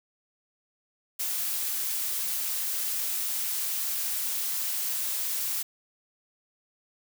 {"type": "noise", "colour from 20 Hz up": "blue", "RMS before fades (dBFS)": -30, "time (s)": [1.19, 5.63], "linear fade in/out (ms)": 10, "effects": []}